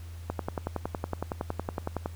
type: click train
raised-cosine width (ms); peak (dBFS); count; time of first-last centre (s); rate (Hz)
1; -16; 20; 0.3-2.059; 10.8
effects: added 84 Hz sine -39 dBFS peak until 2.15 s + pink hiss -55 dBFS RMS until 2.15 s